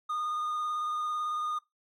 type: tone with vibrato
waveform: triangle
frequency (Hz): 1225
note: D#6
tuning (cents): -27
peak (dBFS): -28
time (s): 0.09-1.59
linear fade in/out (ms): 10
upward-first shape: triangle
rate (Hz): 18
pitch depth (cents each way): 19
effects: noise-tail reverb RT60 0.2 s tail -23 dB re dry + AAC 48 kbps